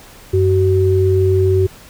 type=tone pair together; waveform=sine; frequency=94.43 / 377.4 Hz; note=F#2 / F#4; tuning=+36 / +34 cents; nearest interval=2 octaves; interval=2398 cents; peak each=-13 dBFS; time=0.33-1.67 s; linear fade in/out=10 ms; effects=pink hiss -41 dBFS RMS until 1.89 s